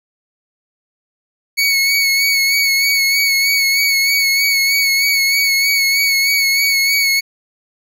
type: tone with vibrato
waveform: 25% pulse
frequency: 2217 Hz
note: C#7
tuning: in tune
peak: -8 dBFS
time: 1.57-7.21 s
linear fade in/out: 20 ms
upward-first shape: sine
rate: 3.2 Hz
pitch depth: 31 cents each way
effects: none